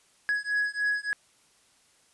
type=beating tone pair; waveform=triangle; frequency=1671 / 1674.4 Hz; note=G#6 / G#6; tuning=+10 / +14 cents; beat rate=3.4 Hz; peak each=-27 dBFS; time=0.29-1.13 s; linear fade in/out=0 ms; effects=white hiss -63 dBFS RMS until 2.13 s + resampled to 24000 Hz